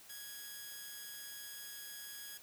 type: tone with amplitude modulation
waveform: 5% pulse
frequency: 1661.2 Hz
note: G#6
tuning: in tune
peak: -33 dBFS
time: 0.09-2.38 s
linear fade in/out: 10 ms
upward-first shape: sine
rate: 226 Hz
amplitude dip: 50%
effects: white hiss -58 dBFS RMS until 2.42 s